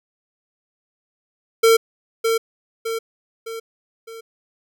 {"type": "tone with echo", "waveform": "square", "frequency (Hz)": 453.3, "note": "A#4", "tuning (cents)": -48, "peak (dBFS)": -11, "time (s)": [1.63, 1.77], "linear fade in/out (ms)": 10, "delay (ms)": 610, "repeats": 4, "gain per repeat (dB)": -6, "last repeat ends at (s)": 4.21, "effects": []}